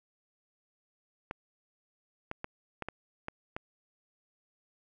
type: clicks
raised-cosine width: 0.5 ms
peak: -21 dBFS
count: 7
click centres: 1.311 / 2.314 / 2.444 / 2.823 / 2.886 / 3.284 / 3.565 s
effects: none